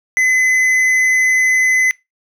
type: tone with tanh clipping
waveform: triangle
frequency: 2028 Hz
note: B6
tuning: 45 cents sharp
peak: -12 dBFS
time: 0.17-1.91 s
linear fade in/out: 0 ms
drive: 12 dB
effects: noise-tail reverb RT60 0.2 s tail -22 dB re dry